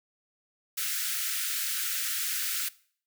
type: high-pass noise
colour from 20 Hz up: white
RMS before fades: -31 dBFS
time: 0.77-2.69 s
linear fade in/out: 10 ms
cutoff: 1300 Hz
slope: 96 dB/octave
effects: noise-tail reverb RT60 0.5 s tail -20 dB re dry